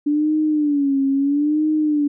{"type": "tone with vibrato", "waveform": "sine", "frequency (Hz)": 290, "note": "D4", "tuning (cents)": -22, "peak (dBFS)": -15, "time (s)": [0.06, 2.08], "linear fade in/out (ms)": 10, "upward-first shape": "sine", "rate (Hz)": 0.76, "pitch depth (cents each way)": 110, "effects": []}